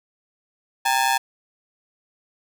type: ring-modulated tone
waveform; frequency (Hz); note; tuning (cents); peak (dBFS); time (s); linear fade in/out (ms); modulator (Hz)
sawtooth; 855; A5; -50; -11; 0.85-1.18; 10; 64.7
effects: none